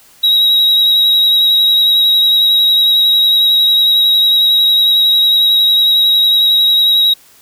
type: tone with vibrato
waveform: triangle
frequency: 3834 Hz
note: A#7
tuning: 48 cents sharp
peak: -6 dBFS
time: 0.23-7.14 s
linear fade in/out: 10 ms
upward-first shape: triangle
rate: 11 Hz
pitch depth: 22 cents each way
effects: white hiss -45 dBFS RMS until 7.41 s